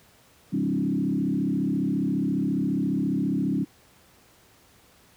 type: tone with frequency modulation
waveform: sine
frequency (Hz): 233.1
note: A#3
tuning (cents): 0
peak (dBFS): -22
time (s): 0.52-3.65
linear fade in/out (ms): 20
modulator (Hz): 34.6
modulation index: 2.2
effects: pink hiss -57 dBFS RMS until 5.16 s + high-pass 60 Hz 12 dB/octave